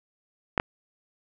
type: clicks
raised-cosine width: 0.5 ms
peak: -8 dBFS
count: 2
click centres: 0.578 / 0.599 s
effects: none